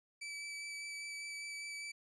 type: tone with vibrato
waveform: sawtooth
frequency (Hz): 2306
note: D7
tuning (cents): -32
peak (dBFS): -39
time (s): 0.21-1.92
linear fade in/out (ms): 10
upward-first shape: sine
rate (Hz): 5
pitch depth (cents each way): 9
effects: resampled to 24000 Hz